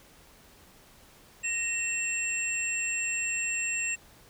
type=tone cluster; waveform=sine; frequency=1862 / 2696 / 7480 Hz; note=A#6 / E7 / A#8; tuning=-2 / +38 / +5 cents; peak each=-38 / -30 / -32 dBFS; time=1.43-3.96 s; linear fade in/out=20 ms; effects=pink hiss -56 dBFS RMS until 4.29 s